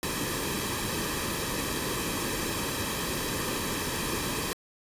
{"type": "noise with comb filter", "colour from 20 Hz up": "pink", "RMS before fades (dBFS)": -31, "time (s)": [0.03, 4.53], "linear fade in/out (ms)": 0, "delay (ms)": 1.4, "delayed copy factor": -0.65, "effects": ["resampled to 32000 Hz"]}